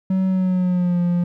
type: tone with pitch glide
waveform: triangle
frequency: 188.7 to 175.05 Hz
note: F#3 to F3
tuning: +34 to +4 cents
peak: -14 dBFS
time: 0.1-1.24 s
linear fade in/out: 5 ms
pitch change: -130 cents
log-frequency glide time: 0.27-1 s
effects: none